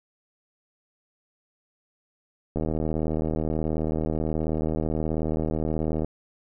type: click train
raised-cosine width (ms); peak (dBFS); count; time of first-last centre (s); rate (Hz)
2; -14; 275; 2.56-6.046; 78.6
effects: none